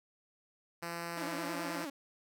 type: tone with pitch glide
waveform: 5% pulse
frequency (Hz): 170 to 171.68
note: F3 to F3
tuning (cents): -46 to -29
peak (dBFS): -27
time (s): 0.82-1.85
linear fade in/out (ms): 10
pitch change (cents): +17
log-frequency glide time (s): 1.41-1.54
type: tone with vibrato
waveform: sawtooth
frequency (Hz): 303.5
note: D#4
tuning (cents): -43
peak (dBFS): -35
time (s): 1.17-1.9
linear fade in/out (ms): 5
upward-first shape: sine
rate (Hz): 9.4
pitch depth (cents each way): 170
effects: none